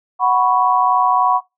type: chord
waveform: sine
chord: F# suspended fourth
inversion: none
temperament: just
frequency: 740 / 986.7 / 1110 Hz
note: F#5 / B5 / C#6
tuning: 0 / -2 / +2 cents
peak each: -16 dBFS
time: 0.19-1.41 s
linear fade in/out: 50 ms
effects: noise-tail reverb RT60 0.2 s tail -21 dB re dry